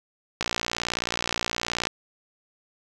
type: click train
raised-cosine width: 0.2 ms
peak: -8 dBFS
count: 87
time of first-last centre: 0.41-1.87 s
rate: 58.9 Hz
effects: none